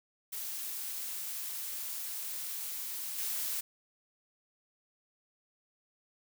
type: noise with level steps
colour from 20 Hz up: blue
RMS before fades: -39 / -35 dBFS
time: 0.32-3.61 s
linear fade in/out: 10 ms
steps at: 3.18 s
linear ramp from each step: 5 ms
effects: none